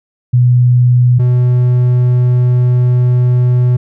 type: tone pair in turn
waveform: sine / triangle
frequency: 123.47 / 124 Hz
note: B2 / B2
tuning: 0 / +7 cents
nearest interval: unison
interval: 7 cents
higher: second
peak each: -5 dBFS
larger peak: neither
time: 0.33-1.19 / 1.19-3.77 s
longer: second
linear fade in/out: 10 ms
effects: none